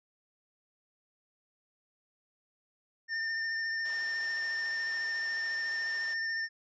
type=tone with vibrato; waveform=square; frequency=1807 Hz; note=A6; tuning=46 cents sharp; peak=-32 dBFS; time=3.08-6.49 s; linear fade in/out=50 ms; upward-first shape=triangle; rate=14 Hz; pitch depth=20 cents each way
type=high-pass noise; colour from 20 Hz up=pink; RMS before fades=-50 dBFS; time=3.85-6.14 s; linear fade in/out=5 ms; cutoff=610 Hz; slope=12 dB/octave
effects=resampled to 16000 Hz